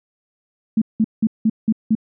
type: tone bursts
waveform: sine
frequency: 220 Hz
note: A3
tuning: in tune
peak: -12 dBFS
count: 6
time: 0.77-1.952 s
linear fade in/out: 5 ms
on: 47 ms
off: 180 ms
effects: none